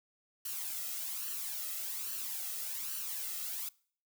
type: noise with flanger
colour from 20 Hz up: blue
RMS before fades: -39 dBFS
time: 0.45-3.69 s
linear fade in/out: 5 ms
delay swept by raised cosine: 0.68 to 1.57 ms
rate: 1.2 Hz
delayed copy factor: +0.6
effects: noise-tail reverb RT60 0.5 s tail -23 dB re dry